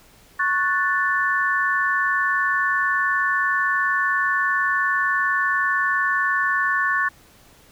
sine chord, F# minor, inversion second, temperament equal with one note detuned, 1104.3 / 1480 / 1760 Hz, C#6 / F#6 / A6, -7 / 0 / 0 cents, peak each -23 / -24 / -21 dBFS, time 0.39-7.09 s, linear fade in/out 10 ms, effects pink hiss -52 dBFS RMS until 7.71 s

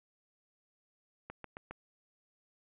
clicks, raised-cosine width 0.5 ms, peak -28 dBFS, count 4, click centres 1.3 / 1.443 / 1.569 / 1.71 s, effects resampled to 8000 Hz + 11-bit

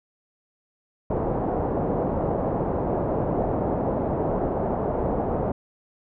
white low-pass noise, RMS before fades -25 dBFS, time 1.1-5.52 s, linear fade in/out 5 ms, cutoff 730 Hz, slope 24 dB/octave, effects none

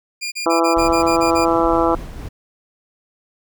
20% pulse tone bursts, 2408 Hz, D7, 43 cents sharp, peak -18 dBFS, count 9, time 0.21-1.456 s, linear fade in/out 20 ms, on 110 ms, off 32 ms
harmonic tone, 166.5 Hz, E3, 18 cents sharp, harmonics 2 / 3 / 4 / 5 / 6 / 7 / 8, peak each -18 / -20 / -21 / -22 / -23 / -23 / -24 dBFS, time 0.46-1.95 s, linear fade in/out 2 ms
brown noise with tremolo, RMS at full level -29 dBFS, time 0.76-2.29 s, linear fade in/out 10 ms, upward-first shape sine, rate 4.2 Hz, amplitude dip 25%
effects none

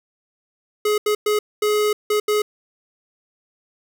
square tone bursts at uneven times, 421.1 Hz, G#4, 24 cents sharp, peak -17 dBFS, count 6, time 0.85-0.98 / 1.06-1.15 / 1.26-1.39 / 1.62-1.93 / 2.1-2.2 / 2.28-2.42 s, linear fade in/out 5 ms, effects 9-bit

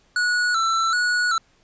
square tone with vibrato, 1396.9 Hz, F6, in tune, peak -19 dBFS, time 0.16-1.38 s, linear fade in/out 2 ms, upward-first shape square, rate 1.3 Hz, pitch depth 78 cents each way, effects pink hiss -60 dBFS RMS until 1.63 s + resampled to 16000 Hz

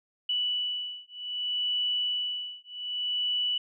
sine beating tone pair, 2960 / 2960.64 Hz, F#7 / F#7, 0 / 0 cents, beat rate 0.64 Hz, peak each -31 dBFS, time 0.29-3.58 s, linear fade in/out 5 ms, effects none

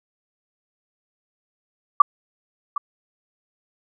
sine tone with echo, 1160 Hz, D6, 22 cents flat, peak -5 dBFS, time 2-2.02 s, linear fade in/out 5 ms, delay 760 ms, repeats 1, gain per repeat -15 dB, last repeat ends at 2.78 s, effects none

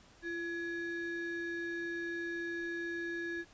triangle ring-modulated tone, 1012 Hz, B5, 42 cents sharp, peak -31 dBFS, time 0.22-3.45 s, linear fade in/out 50 ms, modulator 671 Hz, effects pink hiss -61 dBFS RMS until 3.53 s + resampled to 16000 Hz

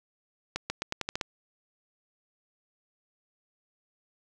accelerating click train, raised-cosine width 0.2 ms, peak -13 dBFS, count 8, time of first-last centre 0.56-1.212 s, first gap 140 ms, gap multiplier 0.86, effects none

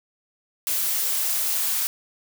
blue noise with high-pass filter sweep, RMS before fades -24 dBFS, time 0.67-1.87 s, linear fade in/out 0 ms, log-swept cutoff 280 to 1000 Hz, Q 1.5, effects none

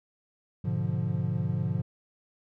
triangle chord, G# diminished seventh, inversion none, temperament equal, 103.83 / 123.47 / 146.83 / 174.61 Hz, G#2 / B2 / D3 / F3, 0 / 0 / 0 / 0 cents, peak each -30 dBFS, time 0.64-1.82 s, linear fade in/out 10 ms, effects none

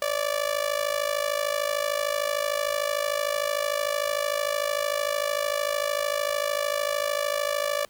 sawtooth tone with amplitude modulation, 581 Hz, D5, 19 cents flat, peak -17 dBFS, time 0.02-7.85 s, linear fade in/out 2 ms, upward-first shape sine, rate 53.3 Hz, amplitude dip 85%, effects pink hiss -59 dBFS RMS until 7.89 s

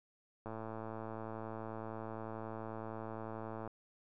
click train, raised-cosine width 1 ms, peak -30 dBFS, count 358, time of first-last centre 0.46-3.676 s, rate 111 Hz, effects none

